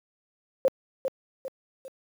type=tone with echo; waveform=sine; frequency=529 Hz; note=C5; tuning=19 cents sharp; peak=-17 dBFS; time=0.65-0.68 s; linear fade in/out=0 ms; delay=400 ms; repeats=3; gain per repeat=-7 dB; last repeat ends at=1.88 s; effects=high-pass 200 Hz 12 dB/octave + 9-bit